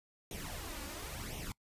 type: noise with flanger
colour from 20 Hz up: pink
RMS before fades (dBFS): -43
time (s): 0.31-1.52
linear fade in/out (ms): 2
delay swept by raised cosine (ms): 0.32 to 3.52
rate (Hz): 0.95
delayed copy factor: +0.7
effects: noise-tail reverb RT60 0.1 s tail -23 dB re dry + resampled to 32000 Hz